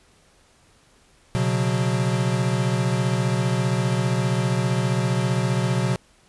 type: chord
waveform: square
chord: B suspended second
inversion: none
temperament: equal with one note detuned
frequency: 123.47 / 138.59 / 181.71 Hz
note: B2 / C#3 / F#3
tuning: 0 / 0 / -31 cents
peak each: -23 / -27 / -26 dBFS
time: 1.35-5.96 s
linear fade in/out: 0 ms
effects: pink hiss -57 dBFS RMS until 6.28 s + resampled to 24000 Hz